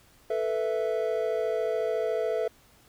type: chord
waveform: triangle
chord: A suspended second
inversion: none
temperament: equal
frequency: 440 / 493.9 / 659.3 Hz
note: A4 / B4 / E5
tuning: 0 / 0 / 0 cents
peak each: -27 / -29 / -28 dBFS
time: 0.3-2.48 s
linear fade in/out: 5 ms
effects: pink hiss -59 dBFS RMS until 2.88 s